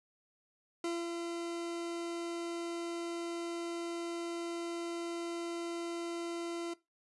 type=tone with ADSR envelope; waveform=40% pulse; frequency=340.2 Hz; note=F4; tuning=45 cents flat; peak=-32 dBFS; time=0.84-6.74 s; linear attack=3 ms; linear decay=220 ms; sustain=-4 dB; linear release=9 ms; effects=noise-tail reverb RT60 0.2 s tail -18 dB re dry + resampled to 24000 Hz